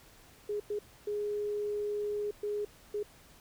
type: tone bursts at uneven times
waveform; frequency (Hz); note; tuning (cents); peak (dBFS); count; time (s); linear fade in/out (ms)
sine; 415.3; G#4; 0; -31; 5; 0.49-0.6 / 0.7-0.79 / 1.07-2.31 / 2.43-2.65 / 2.94-3.03; 5
effects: pink hiss -58 dBFS RMS until 3.4 s